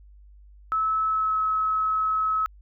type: tone with pitch glide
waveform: sine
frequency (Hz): 1300 to 1288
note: E6 to E6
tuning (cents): -24 to -41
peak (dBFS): -21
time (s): 0.72-2.46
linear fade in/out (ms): 0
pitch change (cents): -17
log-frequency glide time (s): 1.07-1.39
effects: added 50 Hz sine -47 dBFS peak until 2.61 s